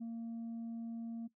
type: tone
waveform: sine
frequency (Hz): 230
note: A#3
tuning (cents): -23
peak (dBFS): -37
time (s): 0-1.28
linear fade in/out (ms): 20
effects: noise-tail reverb RT60 0.1 s tail -17 dB re dry + tanh soft clip ceiling -39 dBFS